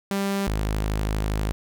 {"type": "tone pair in turn", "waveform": "sawtooth", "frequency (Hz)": [197.6, 52.44], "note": ["G3", "G#1"], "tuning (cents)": [14, 17], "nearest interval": "octave + major seventh", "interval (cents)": 2297, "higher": "first", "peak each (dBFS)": -19, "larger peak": "neither", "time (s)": [[0.11, 0.47], [0.47, 1.52]], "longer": "second", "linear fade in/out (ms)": 0, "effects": []}